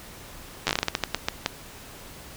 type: slowing click train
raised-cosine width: 0.2 ms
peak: -5 dBFS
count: 14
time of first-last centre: 0.67-1.461 s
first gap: 10 ms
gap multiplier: 1.27
effects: pink hiss -44 dBFS RMS until 2.36 s

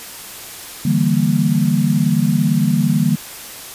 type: chord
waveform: sine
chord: E half-diminished seventh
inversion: third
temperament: equal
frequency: 146.83 / 164.81 / 196 / 233.1 Hz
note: D3 / E3 / G3 / Bb3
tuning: 0 / 0 / 0 / 0 cents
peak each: -18 dBFS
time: 0.85-3.16 s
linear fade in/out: 5 ms
effects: white hiss -33 dBFS RMS until 3.74 s + resampled to 32000 Hz

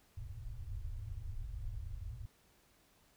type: low-pass noise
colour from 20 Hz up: pink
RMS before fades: -43 dBFS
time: 0.17-2.26 s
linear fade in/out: 2 ms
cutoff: 120 Hz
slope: 96 dB/octave
effects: pink hiss -69 dBFS RMS until 3.16 s

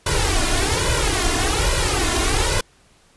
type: noise with flanger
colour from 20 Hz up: pink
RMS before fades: -19 dBFS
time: 0.06-2.61 s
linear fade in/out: 5 ms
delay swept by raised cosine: 2 to 2.88 ms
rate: 1.2 Hz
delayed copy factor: +0.9
effects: pink hiss -55 dBFS RMS until 3.16 s + resampled to 24000 Hz

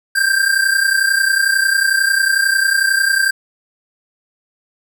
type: tone pair together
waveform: square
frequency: 1568 / 1599.1 Hz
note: G6 / G6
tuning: 0 / +34 cents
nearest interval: unison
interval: 34 cents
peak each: -16 dBFS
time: 0.15-3.31 s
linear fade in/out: 10 ms
effects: 8-bit

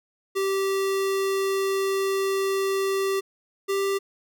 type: tone pair in turn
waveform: square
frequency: 389 / 393.3 Hz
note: G4 / G4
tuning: -13 / +6 cents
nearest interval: unison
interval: 19 cents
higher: second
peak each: -23 dBFS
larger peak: neither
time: 0.35-3.21 / 3.68-3.99 s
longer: first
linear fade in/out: 20 ms
effects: none

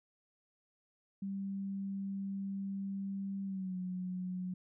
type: tone with pitch glide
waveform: sine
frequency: 196 to 182.87 Hz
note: G3 to F#3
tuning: 0 to -20 cents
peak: -36 dBFS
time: 1.22-4.54 s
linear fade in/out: 5 ms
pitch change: -120 cents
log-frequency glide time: 3.44-3.77 s
effects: none

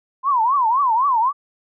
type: tone with vibrato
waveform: sine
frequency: 1004 Hz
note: B5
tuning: 28 cents sharp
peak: -14 dBFS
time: 0.23-1.33 s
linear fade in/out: 50 ms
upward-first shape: triangle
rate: 3.9 Hz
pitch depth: 270 cents each way
effects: none

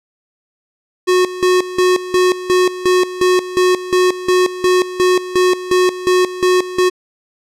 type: tone with tremolo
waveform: square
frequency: 365.4 Hz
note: F#4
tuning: 22 cents flat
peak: -10 dBFS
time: 1.07-6.9 s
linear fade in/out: 20 ms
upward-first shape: square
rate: 2.8 Hz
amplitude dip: 80%
effects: low-pass 9000 Hz 12 dB/octave

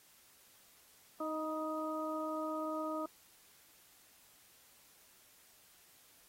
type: harmonic tone with a mistuned harmonic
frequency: 312 Hz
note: D#4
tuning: 5 cents sharp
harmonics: 1 / 2 / 3 / 4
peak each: -40 / -40 / -47 / -41 dBFS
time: 1.2-3.06 s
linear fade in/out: 5 ms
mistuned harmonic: 3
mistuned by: +30 cents
effects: white hiss -64 dBFS RMS until 6.28 s + AAC 48 kbps

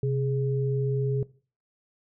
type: tone pair together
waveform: sine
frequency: 131.06 / 416.1 Hz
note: C3 / G#4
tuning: +3 / +3 cents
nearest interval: octave + minor sixth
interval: 2000 cents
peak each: -24 / -29 dBFS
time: 0.03-1.23 s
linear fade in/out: 2 ms
effects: noise-tail reverb RT60 0.4 s tail -20 dB re dry

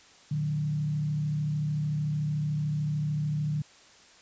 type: tone with frequency modulation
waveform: sine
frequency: 150 Hz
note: D3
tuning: 37 cents sharp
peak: -26 dBFS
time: 0.31-3.62 s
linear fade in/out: 5 ms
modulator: 33.5 Hz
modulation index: 0.48
effects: white hiss -55 dBFS RMS until 4.21 s + resampled to 16000 Hz

